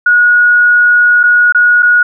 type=tone with dropouts; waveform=sine; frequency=1452 Hz; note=F#6; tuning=33 cents flat; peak=-4 dBFS; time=0.06-2.03 s; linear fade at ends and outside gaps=5 ms; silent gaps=1.232-1.236 / 1.524-1.547 / 1.824-1.828 s; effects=none